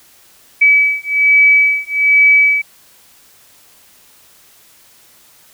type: beating tone pair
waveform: sine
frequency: 2288 / 2289.2 Hz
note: D7 / D7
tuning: -46 / -45 cents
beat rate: 1.2 Hz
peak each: -11 dBFS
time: 0.61-2.62 s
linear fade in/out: 10 ms
effects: white hiss -47 dBFS RMS until 5.53 s